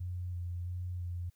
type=tone with vibrato; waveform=sine; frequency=88.7 Hz; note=F2; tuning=27 cents sharp; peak=-35 dBFS; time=0-1.3 s; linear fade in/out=10 ms; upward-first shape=square; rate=1.5 Hz; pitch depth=18 cents each way; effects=white hiss -75 dBFS RMS until 1.35 s